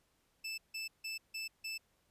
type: tone bursts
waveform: 25% pulse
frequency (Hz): 2637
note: E7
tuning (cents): 0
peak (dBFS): -35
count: 5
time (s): 0.44-1.78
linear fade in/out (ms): 10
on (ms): 140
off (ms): 160
effects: pink hiss -75 dBFS RMS until 2.1 s + resampled to 32000 Hz